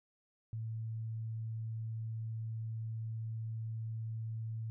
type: tone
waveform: sine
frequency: 111.9 Hz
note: A2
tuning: 30 cents sharp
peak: -37 dBFS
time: 0.53-4.7 s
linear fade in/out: 0 ms
effects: none